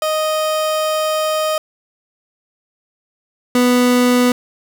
30% pulse tone pair in turn, 622.3 / 247.1 Hz, D#5 / B3, 0 / +1 cents, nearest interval octave + major third, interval 1599 cents, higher first, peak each -13 / -8 dBFS, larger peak second, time 0.02-1.58 / 3.55-4.32 s, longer first, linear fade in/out 2 ms, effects none

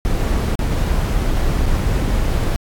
brown noise with dropouts, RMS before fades -17 dBFS, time 0.05-2.56 s, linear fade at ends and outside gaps 0 ms, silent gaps 0.554-0.592 / 1.338-1.343 / 1.658-1.663 s, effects AAC 64 kbps

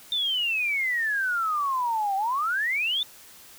sine exponential two-way sweep, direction down then up, 3617 to 764 to 3617 Hz, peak -23 dBFS, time 0.12-3.03 s, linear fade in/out 2 ms, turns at 2.16 s, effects white hiss -49 dBFS RMS until 3.58 s

